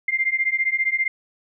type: beating tone pair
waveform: sine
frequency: 2093 / 2108 Hz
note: C7 / C7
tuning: 0 / +12 cents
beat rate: 15 Hz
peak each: -22 dBFS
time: 0.08-1.08 s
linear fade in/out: 5 ms
effects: none